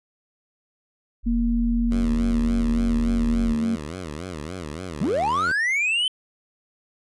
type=tone; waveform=sine; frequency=43.65 Hz; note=F1; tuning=in tune; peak=-23 dBFS; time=1.23-3.56 s; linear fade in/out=50 ms
type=tone with pitch glide; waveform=sine; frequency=233.9 to 227.4 Hz; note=A#3 to A#3; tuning=+6 to -43 cents; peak=-20 dBFS; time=1.26-3.76 s; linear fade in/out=10 ms; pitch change=-49 cents; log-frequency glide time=3.31-3.61 s
type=tone with vibrato; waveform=10% pulse; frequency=83 Hz; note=E2; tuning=12 cents sharp; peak=-23 dBFS; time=1.91-5.52 s; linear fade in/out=5 ms; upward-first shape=sine; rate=3.5 Hz; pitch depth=220 cents each way
type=linear sweep; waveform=triangle; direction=up; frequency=151.6 to 3103 Hz; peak=-18 dBFS; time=5.01-6.08 s; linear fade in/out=2 ms
effects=resampled to 24000 Hz